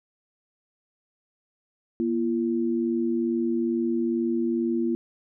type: tone pair together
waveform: sine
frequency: 238 / 340.3 Hz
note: A#3 / F4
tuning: +36 / -45 cents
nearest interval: tritone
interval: 619 cents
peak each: -25 dBFS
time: 2-4.95 s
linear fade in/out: 0 ms
effects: none

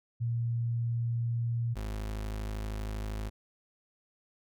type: tone pair in turn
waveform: sine / 35% pulse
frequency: 117.3 / 52.72 Hz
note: A#2 / G#1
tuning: +11 / +27 cents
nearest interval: octave + major second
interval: 1384 cents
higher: first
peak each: -28 / -32 dBFS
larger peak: first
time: 0.2-1.75 / 1.75-3.3 s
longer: neither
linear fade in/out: 20 ms
effects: none

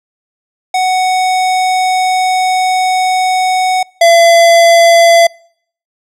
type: tone pair in turn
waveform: square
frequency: 743 / 676.7 Hz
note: F#5 / E5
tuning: +7 / +45 cents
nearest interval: major second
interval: 162 cents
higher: first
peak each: -10 / -4 dBFS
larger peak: second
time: 0.74-3.83 / 4.01-5.27 s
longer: first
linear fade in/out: 5 ms
effects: noise-tail reverb RT60 0.6 s tail -26 dB re dry + low-pass 9000 Hz 12 dB/octave

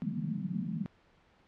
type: band-pass noise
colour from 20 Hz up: pink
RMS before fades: -35 dBFS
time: 0.02-0.86 s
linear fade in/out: 0 ms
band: 160 to 220 Hz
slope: 48 dB/octave
effects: pink hiss -65 dBFS RMS until 1.47 s + low-pass 3000 Hz 12 dB/octave

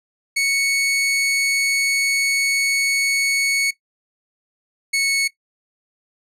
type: tone pair in turn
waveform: sawtooth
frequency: 2217 / 2208 Hz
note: C#7 / C#7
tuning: 0 / -7 cents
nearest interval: unison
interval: 7 cents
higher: first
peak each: -13 dBFS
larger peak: neither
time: 0.36-3.71 / 4.93-5.28 s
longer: first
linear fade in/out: 10 ms
effects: noise-tail reverb RT60 0.1 s tail -17 dB re dry + low-pass 11000 Hz 12 dB/octave

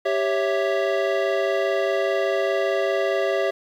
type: chord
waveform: square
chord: C# diminished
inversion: second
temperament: equal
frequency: 392 / 554.4 / 659.3 Hz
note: G4 / C#5 / E5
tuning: 0 / 0 / 0 cents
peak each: -25 dBFS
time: 0.05-3.51 s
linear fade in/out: 10 ms
effects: low-pass 3000 Hz 12 dB/octave + 9-bit

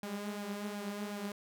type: tone with flanger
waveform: sawtooth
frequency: 204.9 Hz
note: G#3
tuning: 23 cents flat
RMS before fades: -40 dBFS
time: 0.03-1.32 s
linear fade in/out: 2 ms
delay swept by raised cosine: 1.2 to 6.8 ms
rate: 2.7 Hz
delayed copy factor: +0.55
effects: none

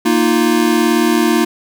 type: chord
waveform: square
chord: Bb suspended fourth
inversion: none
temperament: equal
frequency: 233.1 / 311.1 / 349.2 Hz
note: Bb3 / Eb4 / F4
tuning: 0 / 0 / 0 cents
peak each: -16 dBFS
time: 0.05-1.45 s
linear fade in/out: 10 ms
effects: none

